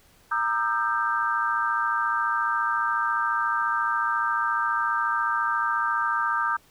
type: chord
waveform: sine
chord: E half-diminished seventh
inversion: second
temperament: equal with one note detuned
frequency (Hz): 932.3 / 1204.2 / 1318.5 / 1568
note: Bb5 / D6 / E6 / G6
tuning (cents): 0 / +43 / 0 / 0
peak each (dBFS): -29 / -26 / -30 / -27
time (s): 0.31-6.57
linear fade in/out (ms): 10
effects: pink hiss -58 dBFS RMS until 6.7 s